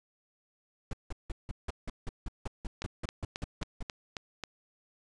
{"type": "noise bursts", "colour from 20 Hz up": "brown", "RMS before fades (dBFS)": -35, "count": 16, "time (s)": [0.91, 3.828], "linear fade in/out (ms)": 2, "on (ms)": 23, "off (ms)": 170}
{"type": "click train", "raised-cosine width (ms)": 0.2, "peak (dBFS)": -19, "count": 7, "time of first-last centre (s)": [2.82, 4.437], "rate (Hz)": 3.71}
{"effects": ["resampled to 22050 Hz"]}